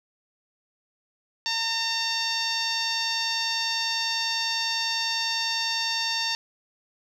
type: tone with low-pass filter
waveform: 10% pulse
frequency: 910 Hz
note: A#5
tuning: 42 cents flat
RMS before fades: -27 dBFS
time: 1.46-6.35 s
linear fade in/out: 0 ms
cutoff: 5200 Hz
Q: 2.9
effects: 9-bit